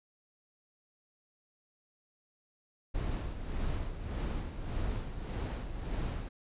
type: noise with tremolo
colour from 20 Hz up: brown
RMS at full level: -33 dBFS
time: 2.94-6.29 s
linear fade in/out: 10 ms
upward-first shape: sine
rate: 1.7 Hz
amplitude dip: 60%
effects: resampled to 8000 Hz